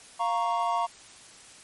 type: chord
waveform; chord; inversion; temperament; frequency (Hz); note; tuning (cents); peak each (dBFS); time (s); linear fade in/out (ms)
triangle; Bb minor; second; equal; 698.5 / 932.3 / 1108.7; F5 / Bb5 / Db6; 0 / 0 / 0; -27 / -26 / -28; 0.19-0.87; 20
effects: white hiss -50 dBFS RMS until 1.63 s + MP3 48 kbps